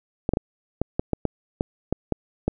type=clicks; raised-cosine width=2 ms; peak=-8 dBFS; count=11; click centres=0.291 / 0.336 / 0.371 / 0.816 / 0.995 / 1.133 / 1.253 / 1.609 / 1.926 / 2.123 / 2.48 s; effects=none